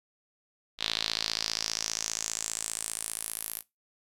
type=tone with band-pass filter sweep; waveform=sawtooth; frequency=55 Hz; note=A1; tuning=in tune; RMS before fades=-34 dBFS; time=0.78-3.63 s; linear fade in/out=50 ms; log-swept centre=3700 to 12000 Hz; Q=3.8; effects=noise-tail reverb RT60 0.2 s tail -20 dB re dry